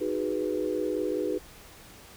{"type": "chord", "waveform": "sine", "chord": "G# minor seventh", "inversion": "second", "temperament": "equal", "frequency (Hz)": [311.1, 370, 415.3, 493.9], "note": ["D#4", "F#4", "G#4", "B4"], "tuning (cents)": [0, 0, 0, 0], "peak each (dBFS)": -32, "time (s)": [0, 1.39], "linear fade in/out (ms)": 20, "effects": ["pink hiss -50 dBFS RMS until 2.16 s"]}